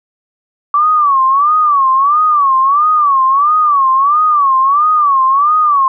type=tone with vibrato; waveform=sine; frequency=1144 Hz; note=D6; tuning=46 cents flat; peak=-7 dBFS; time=0.74-5.88 s; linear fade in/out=2 ms; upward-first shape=sine; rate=1.5 Hz; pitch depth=150 cents each way; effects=none